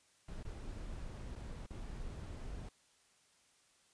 brown noise with dropouts, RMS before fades -45 dBFS, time 0.28-2.69 s, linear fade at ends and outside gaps 5 ms, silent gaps 0.431-0.449 / 1.355-1.359 / 1.664-1.704 s, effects white hiss -70 dBFS RMS until 3.93 s + resampled to 22050 Hz

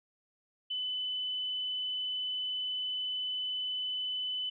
sine tone, 3009 Hz, F#7, 28 cents sharp, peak -32 dBFS, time 0.7-4.5 s, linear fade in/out 10 ms, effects none

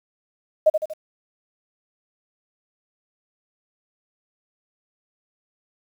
sine tone with echo, 622.3 Hz, D#5, in tune, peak -10 dBFS, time 0.66-0.7 s, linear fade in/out 10 ms, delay 79 ms, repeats 3, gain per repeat -6 dB, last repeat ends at 0.937 s, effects 8-bit

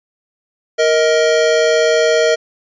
square tone pair together, 467 / 630 Hz, A#4 / D#5, +3 / +21 cents, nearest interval perfect fourth, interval 518 cents, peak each -14 dBFS, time 0.78-2.36 s, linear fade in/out 20 ms, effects resampled to 16000 Hz

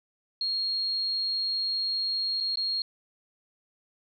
sine tone with dropouts, 4265 Hz, C8, 32 cents sharp, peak -26 dBFS, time 0.41-2.82 s, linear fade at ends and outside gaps 2 ms, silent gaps 2.403-2.407 / 2.557-2.572 s, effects none

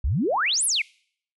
sine exponential two-way sweep, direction up then down, 52.5 to 11420 to 2049 Hz, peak -20 dBFS, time 0.04-0.82 s, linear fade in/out 5 ms, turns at 0.65 s, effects noise-tail reverb RT60 0.6 s tail -26 dB re dry

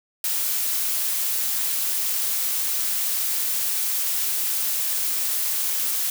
blue noise, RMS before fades -24 dBFS, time 0.24-6.1 s, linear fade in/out 2 ms, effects none

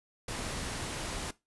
pink noise, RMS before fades -37 dBFS, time 0.28-1.31 s, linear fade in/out 5 ms, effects noise-tail reverb RT60 0.2 s tail -18 dB re dry + resampled to 24000 Hz

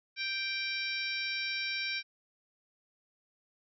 harmonic tone with a mistuned harmonic, 784 Hz, G5, in tune, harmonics 2 / 3 / 4 / 5 / 6 / 7, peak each -41 / -35 / -45 / -40 / -43 / -41 dBFS, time 0.16-2.03 s, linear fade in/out 50 ms, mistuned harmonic 5, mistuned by -15 cents, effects none

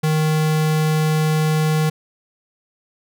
square tone, 155.56 Hz, D#3, in tune, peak -16 dBFS, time 0.03-1.9 s, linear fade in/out 10 ms, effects none

